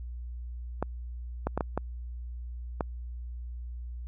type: clicks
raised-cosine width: 1 ms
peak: -14 dBFS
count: 6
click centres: 0.826 / 1.47 / 1.576 / 1.608 / 1.776 / 2.808 s
effects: added 60 Hz sine -36 dBFS peak until 4.07 s